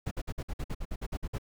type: noise bursts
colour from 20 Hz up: brown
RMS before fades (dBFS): -33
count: 13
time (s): 0.06-1.384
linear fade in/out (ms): 10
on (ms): 52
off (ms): 54
effects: none